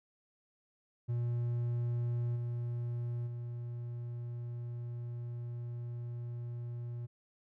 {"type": "tone with level steps", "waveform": "triangle", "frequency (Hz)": 119.6, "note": "A#2", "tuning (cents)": 45, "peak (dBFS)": [-29, -32, -36], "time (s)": [1.08, 7.07], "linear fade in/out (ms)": 20, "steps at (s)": [2.35, 3.26], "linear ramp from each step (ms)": 20, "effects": []}